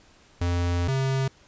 square tone pair in turn, 87.31 / 133.82 Hz, F2 / C3, 0 / +39 cents, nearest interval perfect fifth, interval 739 cents, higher second, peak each -23 dBFS, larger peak neither, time 0.41-0.88 / 0.88-1.28 s, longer first, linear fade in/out 5 ms, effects pink hiss -56 dBFS RMS until 1.47 s + resampled to 16000 Hz

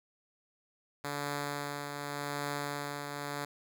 5% pulse tone with tremolo, 144.2 Hz, D3, 31 cents flat, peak -22 dBFS, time 1.04-3.45 s, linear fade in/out 5 ms, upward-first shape triangle, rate 0.86 Hz, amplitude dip 45%, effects none

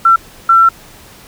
sine tone bursts at uneven times, 1348 Hz, E6, 38 cents sharp, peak -4 dBFS, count 2, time 0.05-0.16 / 0.49-0.69 s, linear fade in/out 5 ms, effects pink hiss -39 dBFS RMS until 1.27 s

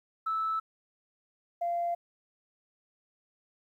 sine tone pair in turn, 1311 / 690.3 Hz, E6 / F5, -10 / -20 cents, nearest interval major seventh, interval 1110 cents, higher first, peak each -27 dBFS, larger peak neither, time 0.26-0.6 / 1.61-1.95 s, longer neither, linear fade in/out 10 ms, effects tanh soft clip ceiling -23 dBFS + 11-bit

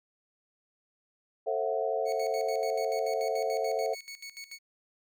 sine chord, F# half-diminished seventh, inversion first, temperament just, 444 / 532.8 / 666 / 740 Hz, A4 / C5 / E5 / F#5, +16 / +31 / +18 / 0 cents, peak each -32 / -33 / -32 / -35 dBFS, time 1.46-3.95 s, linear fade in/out 20 ms
20% pulse tone with tremolo, 2217 Hz, C#7, in tune, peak -35 dBFS, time 2.05-4.59 s, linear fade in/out 50 ms, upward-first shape square, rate 6.9 Hz, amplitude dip 80%
effects none

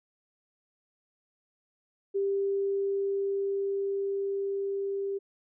sine tone with level ramp, 395.2 Hz, G4, 14 cents sharp, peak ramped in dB -25 to -29 dBFS, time 2.14-5.19 s, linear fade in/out 20 ms, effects none

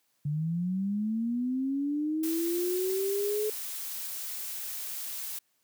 sine linear sweep, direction up, 143.6 to 430.2 Hz, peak -27 dBFS, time 0.25-3.5 s, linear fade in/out 5 ms
blue noise, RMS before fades -37 dBFS, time 2.23-5.39 s, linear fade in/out 5 ms
effects white hiss -73 dBFS RMS until 5.63 s + high-pass 80 Hz 12 dB/octave

